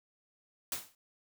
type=noise with exponential decay; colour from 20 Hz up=white; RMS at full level=-32 dBFS; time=0.72-0.95 s; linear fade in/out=2 ms; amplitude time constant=48 ms; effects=none